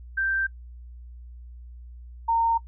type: tone pair in turn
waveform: sine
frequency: 1568 / 917.9 Hz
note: G6 / A#5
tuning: 0 / -27 cents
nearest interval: major sixth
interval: 927 cents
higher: first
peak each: -22 / -19 dBFS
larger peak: second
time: 0.17-0.47 / 2.28-2.58 s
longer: neither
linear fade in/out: 10 ms
effects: noise-tail reverb RT60 0.1 s tail -21 dB re dry + added 60 Hz sine -40 dBFS peak until 2.67 s